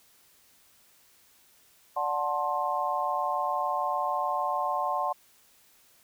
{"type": "chord", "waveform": "sine", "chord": "D dominant seventh", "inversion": "none", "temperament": "just", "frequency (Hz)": [587.3, 734.2, 881, 1057.2], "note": ["D5", "F#5", "A5", "C6"], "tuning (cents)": [0, -14, 2, 18], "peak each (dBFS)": [-34, -31, -32, -30], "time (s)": [1.96, 5.13], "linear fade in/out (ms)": 10, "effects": ["white hiss -61 dBFS RMS until 6.03 s"]}